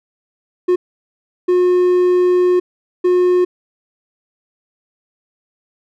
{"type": "tone bursts at uneven times", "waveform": "triangle", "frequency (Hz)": 360, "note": "F#4", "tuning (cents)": -47, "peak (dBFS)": -8, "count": 3, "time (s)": [[0.68, 0.76], [1.48, 2.6], [3.04, 3.45]], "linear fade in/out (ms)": 10, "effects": []}